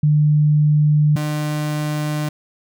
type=tone pair in turn; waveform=sine / 35% pulse; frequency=150 / 150.61 Hz; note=D3 / D3; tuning=+37 / +44 cents; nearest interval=unison; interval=7 cents; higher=second; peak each=-11 / -18 dBFS; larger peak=first; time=0.03-1.16 / 1.16-2.29 s; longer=neither; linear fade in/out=5 ms; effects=none